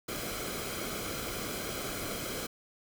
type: noise with comb filter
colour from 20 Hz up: pink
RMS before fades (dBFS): -37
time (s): 0.08-2.47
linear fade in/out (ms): 10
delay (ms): 1.1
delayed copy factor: -0.6
effects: none